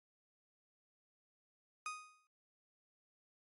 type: tone with exponential decay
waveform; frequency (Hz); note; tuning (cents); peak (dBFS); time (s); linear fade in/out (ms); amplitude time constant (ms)
30% pulse; 1244.5; D#6; 0; -35; 1.86-2.27; 1; 88
effects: MP3 48 kbps